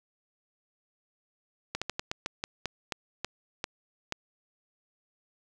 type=slowing click train; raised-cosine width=0.2 ms; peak=-14 dBFS; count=12; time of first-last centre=1.75-4.123 s; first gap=66 ms; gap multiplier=1.22; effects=none